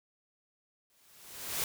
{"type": "noise with exponential growth", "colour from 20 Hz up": "white", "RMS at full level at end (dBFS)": -31, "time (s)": [0.9, 1.64], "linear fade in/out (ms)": 1, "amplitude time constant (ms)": 160, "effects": []}